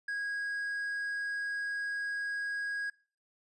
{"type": "tone", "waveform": "triangle", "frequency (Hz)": 1646, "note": "G#6", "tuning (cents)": -16, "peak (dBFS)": -31, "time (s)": [0.08, 2.9], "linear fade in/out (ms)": 5, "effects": ["noise-tail reverb RT60 0.4 s tail -22 dB re dry", "resampled to 24000 Hz"]}